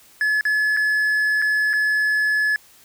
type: tone with dropouts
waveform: triangle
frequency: 1711 Hz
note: A6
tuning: 49 cents flat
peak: -15 dBFS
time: 0.21-2.56 s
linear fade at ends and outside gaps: 1 ms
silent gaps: 0.41-0.452 / 0.766-0.771 / 1.418-1.422 / 1.732-1.736 s
effects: white hiss -51 dBFS RMS until 2.84 s